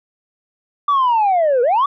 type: linear two-way sweep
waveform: sine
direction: down then up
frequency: 1174.7 to 464.3 to 1174.7 Hz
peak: -10 dBFS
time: 0.88-1.86 s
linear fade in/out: 5 ms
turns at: 1.62 s
effects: tanh soft clip ceiling -10 dBFS